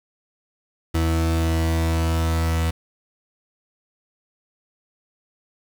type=tone pair together; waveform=40% pulse; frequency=81.7 / 327 Hz; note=E2 / E4; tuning=-15 / -14 cents; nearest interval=2 octaves; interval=2401 cents; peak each=-18 / -28 dBFS; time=0.94-2.71 s; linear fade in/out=10 ms; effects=8-bit